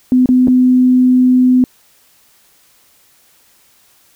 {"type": "tone with dropouts", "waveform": "sine", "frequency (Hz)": 253, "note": "B3", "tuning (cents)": 42, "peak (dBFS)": -6, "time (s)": [0.12, 1.64], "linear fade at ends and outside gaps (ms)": 1, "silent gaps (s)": [[0.259, 0.289], [0.473, 0.481]], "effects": ["white hiss -51 dBFS RMS until 4.15 s"]}